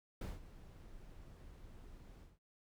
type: noise with ADSR envelope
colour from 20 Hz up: brown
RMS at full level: -39 dBFS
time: 0.21-2.39 s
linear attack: 4 ms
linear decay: 180 ms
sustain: -16 dB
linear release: 180 ms
effects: none